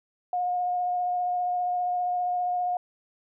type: tone with vibrato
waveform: sine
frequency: 718 Hz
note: F5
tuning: 48 cents sharp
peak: -24 dBFS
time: 0.33-2.77 s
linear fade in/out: 2 ms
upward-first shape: sine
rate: 15 Hz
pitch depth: 11 cents each way
effects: none